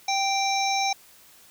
harmonic tone, 784 Hz, G5, in tune, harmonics 1 / 3 / 5 / 7 / 8, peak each -24 / -29 / -31 / -32 / -33 dBFS, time 0.08-0.93 s, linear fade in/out 5 ms, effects white hiss -53 dBFS RMS until 1.5 s

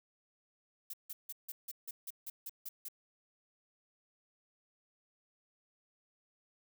violet noise bursts, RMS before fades -43 dBFS, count 11, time 0.9-2.885 s, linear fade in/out 5 ms, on 35 ms, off 160 ms, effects none

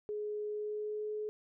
sine tone with pitch glide, 420.1 to 425 Hz, G#4 to G#4, +20 to +40 cents, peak -35 dBFS, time 0.09-1.29 s, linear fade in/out 0 ms, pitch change +20 cents, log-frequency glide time 0.47-1.1 s, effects none

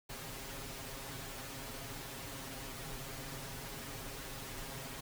pink noise with comb filter, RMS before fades -45 dBFS, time 0.09-5.01 s, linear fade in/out 10 ms, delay 7.4 ms, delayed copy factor +0.85, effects none

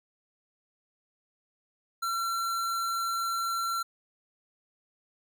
square tone, 1358 Hz, F6, 49 cents flat, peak -29 dBFS, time 2.02-3.83 s, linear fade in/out 10 ms, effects none

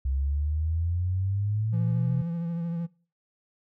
sine exponential sweep, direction up, 65.4 to 130.81 Hz, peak -24 dBFS, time 0.05-2.22 s, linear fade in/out 5 ms
triangle tone with vibrato, 169 Hz, E3, 43 cents sharp, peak -26 dBFS, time 1.72-2.87 s, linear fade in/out 20 ms, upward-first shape triangle, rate 13 Hz, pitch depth 38 cents each way
effects noise-tail reverb RT60 0.4 s tail -22 dB re dry

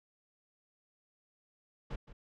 brown noise with echo, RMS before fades -38 dBFS, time 1.9-1.96 s, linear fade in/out 10 ms, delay 170 ms, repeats 1, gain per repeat -13 dB, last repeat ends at 2.13 s, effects low-pass 4000 Hz 12 dB/octave

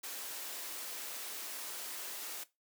white high-pass noise, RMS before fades -43 dBFS, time 0.03-2.44 s, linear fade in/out 10 ms, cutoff 280 Hz, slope 24 dB/octave, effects noise-tail reverb RT60 0.2 s tail -17 dB re dry

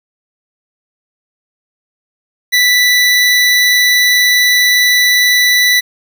25% pulse tone, 1975.5 Hz, B6, in tune, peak -4 dBFS, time 2.52-5.81 s, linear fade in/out 20 ms, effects 7-bit

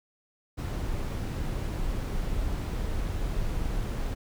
brown noise, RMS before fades -30 dBFS, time 0.57-4.15 s, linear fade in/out 20 ms, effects none

